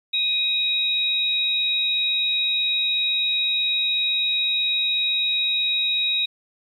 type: tone pair together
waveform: sine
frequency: 2489 / 3808 Hz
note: D#7 / A#7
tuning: 0 / +36 cents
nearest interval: perfect fifth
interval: 736 cents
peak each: -26 / -20 dBFS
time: 0.13-6.26 s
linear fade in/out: 10 ms
effects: 9-bit